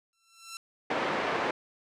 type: tone with exponential growth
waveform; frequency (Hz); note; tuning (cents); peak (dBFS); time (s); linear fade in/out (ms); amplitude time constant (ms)
5% pulse; 1346; E6; +36; -23; 0.13-0.57; 1; 95
type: band-pass noise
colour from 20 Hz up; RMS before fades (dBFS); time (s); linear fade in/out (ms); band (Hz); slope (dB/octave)
pink; -30; 0.9-1.51; 5; 360 to 2000; 12
effects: low-pass 8000 Hz 12 dB/octave